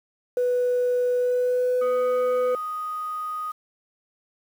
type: tone with pitch glide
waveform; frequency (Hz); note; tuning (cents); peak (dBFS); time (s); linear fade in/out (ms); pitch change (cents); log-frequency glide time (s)
sine; 493.9 to 501.1; B4 to B4; 0 to +25; -18; 0.37-2.55; 2; +25; 1.17-1.88
type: tone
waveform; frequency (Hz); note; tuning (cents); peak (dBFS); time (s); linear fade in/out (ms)
sine; 1244.5; D#6; 0; -27; 1.81-3.52; 10
effects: tanh soft clip ceiling -17 dBFS + 8-bit